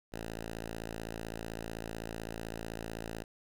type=tone; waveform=5% pulse; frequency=55.8 Hz; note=A1; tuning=25 cents sharp; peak=-28 dBFS; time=0.12-3.24 s; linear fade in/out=10 ms; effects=none